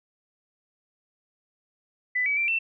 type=tone with pitch steps; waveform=sine; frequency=1996 / 2281 / 2352 / 2682 Hz; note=B6 / C#7 / D7 / E7; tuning=+18 / +49 / +2 / +29 cents; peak=-22 dBFS; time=2.15-2.59 s; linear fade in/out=10 ms; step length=110 ms; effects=none